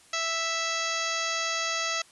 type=harmonic tone; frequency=659 Hz; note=E5; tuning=1 cent flat; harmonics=1 / 2 / 3 / 4 / 5 / 6 / 7 / 8 / 9 / 10; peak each=-37 / -33 / -34 / -35 / -37 / -38 / -38 / -38 / -41 / -36 dBFS; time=0.13-2.02 s; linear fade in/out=5 ms; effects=white hiss -56 dBFS RMS until 2.11 s + resampled to 24000 Hz